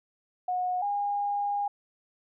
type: tone pair in turn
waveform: sine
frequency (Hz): 728 / 813.6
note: F#5 / G#5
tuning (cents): -28 / -36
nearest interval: major second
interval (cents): 192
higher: second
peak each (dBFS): -26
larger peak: neither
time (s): 0.48-0.82 / 0.82-1.68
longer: second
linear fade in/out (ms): 5
effects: none